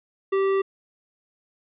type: tone with tanh clipping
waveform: sine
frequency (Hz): 389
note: G4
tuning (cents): -13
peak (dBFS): -21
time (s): 0.32-0.62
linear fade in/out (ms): 10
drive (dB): 14
effects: resampled to 8000 Hz